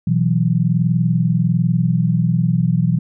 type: chord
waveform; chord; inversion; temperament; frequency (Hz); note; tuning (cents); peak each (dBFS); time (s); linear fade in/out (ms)
sine; B suspended fourth; none; equal; 123.47 / 164.81 / 185; B2 / E3 / F#3; 0 / 0 / 0; -18 / -16 / -20; 0.07-2.99; 5
effects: none